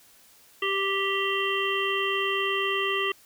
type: harmonic tone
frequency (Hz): 392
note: G4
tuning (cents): 0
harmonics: 1 / 3 / 5 / 7 / 8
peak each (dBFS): -29 / -30 / -31 / -30 / -32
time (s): 0.62-3.12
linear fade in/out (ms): 5
effects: white hiss -56 dBFS RMS until 3.25 s